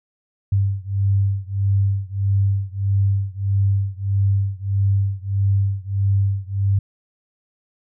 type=beating tone pair; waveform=sine; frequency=98 / 99.6 Hz; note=G2 / G2; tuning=0 / +28 cents; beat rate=1.6 Hz; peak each=-19 / -20 dBFS; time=0.52-6.79 s; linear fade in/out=5 ms; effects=none